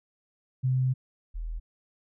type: tone pair in turn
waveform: sine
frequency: 129.2 / 40.7 Hz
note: C3 / E1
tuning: -21 / -21 cents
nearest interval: octave + minor sixth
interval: 2000 cents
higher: first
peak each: -22 / -31 dBFS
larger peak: first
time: 0.63-0.94 / 1.34-1.6 s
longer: first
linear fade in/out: 20 ms
effects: none